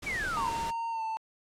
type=noise; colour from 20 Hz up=pink; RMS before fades=-40 dBFS; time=0.02-0.71 s; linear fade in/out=10 ms
type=exponential sweep; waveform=sine; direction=down; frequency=2352 to 932.3 Hz; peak=-30 dBFS; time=0.06-0.5 s; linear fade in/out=10 ms
type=tone with pitch glide; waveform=triangle; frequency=920 to 889.2 Hz; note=A#5 to A5; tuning=-23 to +18 cents; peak=-29 dBFS; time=0.37-1.17 s; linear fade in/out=0 ms; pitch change=-59 cents; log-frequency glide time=0.9-1.03 s
effects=low-pass 9000 Hz 12 dB/octave + AAC 64 kbps